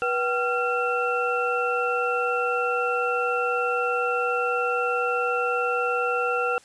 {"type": "tone cluster", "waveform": "sine", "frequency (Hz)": [488, 765, 1378, 2692], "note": ["B4", "G5", "F6", "E7"], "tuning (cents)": [-21, -42, -24, 36], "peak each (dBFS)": [-26, -30, -25, -32], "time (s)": [0.02, 6.58], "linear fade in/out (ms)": 0, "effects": ["white hiss -54 dBFS RMS until 6.64 s", "resampled to 22050 Hz"]}